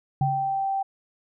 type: tone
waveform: sine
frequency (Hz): 780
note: G5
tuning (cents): -9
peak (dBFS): -23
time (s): 0.21-0.83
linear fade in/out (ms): 10
type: tone with exponential decay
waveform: sine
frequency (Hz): 139.8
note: C#3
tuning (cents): +15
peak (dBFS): -19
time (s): 0.21-0.65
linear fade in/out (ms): 2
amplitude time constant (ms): 95
effects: none